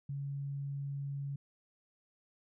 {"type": "tone", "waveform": "sine", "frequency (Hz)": 140.1, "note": "C#3", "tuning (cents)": 19, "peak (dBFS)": -36, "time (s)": [0.09, 1.36], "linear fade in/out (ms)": 5, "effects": []}